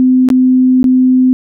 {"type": "tone with dropouts", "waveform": "sine", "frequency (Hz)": 256, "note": "C4", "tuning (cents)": -38, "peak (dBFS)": -5, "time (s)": [0, 1.33], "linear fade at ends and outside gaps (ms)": 0, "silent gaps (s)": [[0.288, 0.302], [0.83, 0.842]], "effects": []}